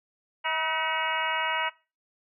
harmonic tone with a mistuned harmonic, 319.9 Hz, D#4, 48 cents sharp, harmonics 2 / 3 / 4 / 5 / 6 / 7 / 8 / 9, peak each -37 / -29 / -35 / -34 / -34 / -33 / -39 / -33 dBFS, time 0.44-1.7 s, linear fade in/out 20 ms, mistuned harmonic 5, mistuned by -79 cents, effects noise-tail reverb RT60 0.3 s tail -20 dB re dry

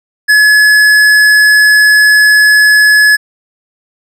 triangle tone with tanh clipping, 1702 Hz, G#6, 42 cents sharp, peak -5 dBFS, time 0.28-3.17 s, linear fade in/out 20 ms, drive 18 dB, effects none

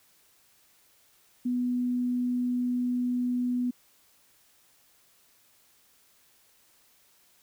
sine tone, 246.9 Hz, B3, in tune, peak -25 dBFS, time 1.45-3.71 s, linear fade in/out 10 ms, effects white hiss -63 dBFS RMS until 7.42 s

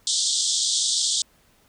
pink band-pass noise, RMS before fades -23 dBFS, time 0.07-1.22 s, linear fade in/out 2 ms, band 3300 to 8700 Hz, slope 96 dB/octave, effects pink hiss -60 dBFS RMS until 1.68 s

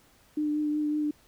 sine tone with vibrato, 300 Hz, D4, 37 cents sharp, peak -25 dBFS, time 0.37-1.11 s, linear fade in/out 5 ms, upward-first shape triangle, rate 5.4 Hz, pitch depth 19 cents each way, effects pink hiss -61 dBFS RMS until 1.27 s

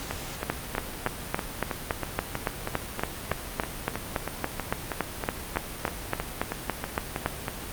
two click trains, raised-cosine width 0.5 ms, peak -9 / -13 dBFS, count 25 / 24, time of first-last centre 0.5-7.261 / 0.11-7.482 s, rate 3.55 / 3.12 Hz, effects pink hiss -37 dBFS RMS until 7.72 s + Opus 48 kbps

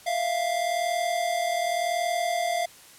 square tone pair together, 656.1 / 697 Hz, E5 / F5, -8 / -4 cents, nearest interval minor second, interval 104 cents, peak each -31 / -26 dBFS, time 0.06-2.66 s, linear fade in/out 10 ms, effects white hiss -50 dBFS RMS until 2.98 s + low-pass 12000 Hz 12 dB/octave

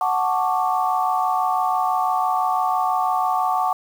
sine chord, D major seventh, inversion first, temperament equal, 740 / 880 / 1108.7 / 1174.7 Hz, F#5 / A5 / C#6 / D6, 0 / 0 / 0 / 0 cents, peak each -21 / -24 / -25 / -25 dBFS, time 0.01-3.73 s, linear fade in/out 2 ms, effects 7-bit

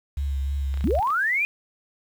sine tone with vibrato, 69.3 Hz, C#2, in tune, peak -23 dBFS, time 0.17-1 s, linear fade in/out 5 ms, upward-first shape triangle, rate 3.3 Hz, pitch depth 38 cents each way
clicks, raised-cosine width 0.3 ms, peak -25 dBFS, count 11, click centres 0.741 / 0.774 / 0.809 / 0.842 / 0.874 / 0.908 / 0.952 / 0.989 / 1.027 / 1.073 / 1.104 s
sine linear sweep, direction up, 161.7 to 2489 Hz, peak -20 dBFS, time 0.84-1.45 s, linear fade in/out 0 ms
effects 8-bit

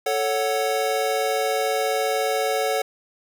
square chord, F# minor, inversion first, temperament equal, 440 / 554.4 / 740 Hz, A4 / C#5 / F#5, 0 / 0 / 0 cents, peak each -26 dBFS, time 0.06-2.82 s, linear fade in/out 5 ms, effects none

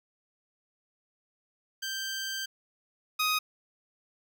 15% pulse tone pair in turn, 1568 / 1251.7 Hz, G6 / D#6, 0 / +10 cents, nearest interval major third, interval 390 cents, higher first, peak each -26 / -19 dBFS, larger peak second, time 1.82-2.46 / 3.19-3.39 s, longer first, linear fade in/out 10 ms, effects none

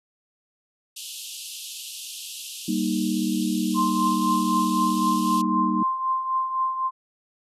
pink band-pass noise, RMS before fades -37 dBFS, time 0.96-5.42 s, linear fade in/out 10 ms, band 2700 to 13000 Hz, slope 96 dB/octave
sine chord, Eb major, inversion first, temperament just, 194.45 / 233.3 / 311.1 Hz, G3 / Bb3 / Eb4, -14 / +2 / 0 cents, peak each -26 dBFS, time 2.68-5.83 s, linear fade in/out 5 ms
sine tone with tremolo, 1046.5 Hz, C6, in tune, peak -19 dBFS, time 3.74-6.91 s, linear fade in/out 50 ms, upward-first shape triangle, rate 3.9 Hz, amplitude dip 65%
effects none

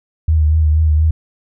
sine tone with vibrato, 77.78 Hz, D#2, in tune, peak -9 dBFS, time 0.28-1.11 s, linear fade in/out 5 ms, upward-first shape triangle, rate 4.2 Hz, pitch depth 49 cents each way, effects none

